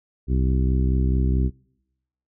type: harmonic tone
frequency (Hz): 64.6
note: C2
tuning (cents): -21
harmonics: 1 / 2 / 3 / 4 / 5 / 6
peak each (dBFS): -19 / -25 / -29 / -31 / -33 / -35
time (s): 0.27-1.51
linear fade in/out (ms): 50
effects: noise-tail reverb RT60 0.9 s tail -26 dB re dry